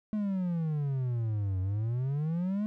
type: exponential two-way sweep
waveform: triangle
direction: down then up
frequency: 216.2 to 91.8 to 216.2 Hz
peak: -26 dBFS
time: 0.13-2.66 s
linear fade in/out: 0 ms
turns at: 1.6 s
effects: none